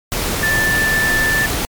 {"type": "tone in noise", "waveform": "sine", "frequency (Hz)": 1762, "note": "A6", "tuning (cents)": 2, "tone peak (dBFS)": -14, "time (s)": [0.43, 1.46], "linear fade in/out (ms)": 0, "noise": "pink", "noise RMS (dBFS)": -20, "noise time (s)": [0.12, 1.65], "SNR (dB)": 3, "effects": ["MP3 96 kbps"]}